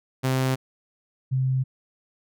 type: tone pair in turn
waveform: sawtooth / sine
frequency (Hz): 130.81 / 130.81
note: C3 / C3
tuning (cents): 0 / 0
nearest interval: unison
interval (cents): 0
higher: neither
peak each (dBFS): -17 / -20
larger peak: first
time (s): 0.23-0.56 / 1.31-1.64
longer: neither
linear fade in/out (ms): 20
effects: none